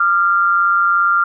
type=tone pair together; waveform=sine; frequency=1200 / 1382.7 Hz; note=D6 / F6; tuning=+37 / -18 cents; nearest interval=major second; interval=245 cents; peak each=-17 / -12 dBFS; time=0-1.24 s; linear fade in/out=5 ms; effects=none